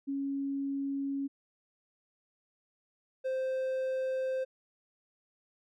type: tone pair in turn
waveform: sine / triangle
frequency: 276.6 / 522.2 Hz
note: C#4 / C5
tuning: -4 / -3 cents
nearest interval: major seventh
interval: 1101 cents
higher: second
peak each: -31 / -28 dBFS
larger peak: second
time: 0.07-1.28 / 3.24-4.45 s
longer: neither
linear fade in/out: 20 ms
effects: none